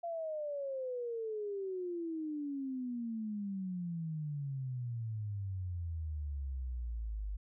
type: exponential sweep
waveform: sine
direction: down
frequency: 690 to 49 Hz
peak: -36 dBFS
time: 0.03-7.37 s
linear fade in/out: 10 ms
effects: none